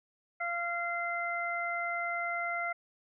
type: harmonic tone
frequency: 690 Hz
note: F5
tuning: 21 cents flat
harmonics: 1 / 2 / 3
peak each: -36 / -36 / -35 dBFS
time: 0.4-2.73 s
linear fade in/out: 10 ms
effects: none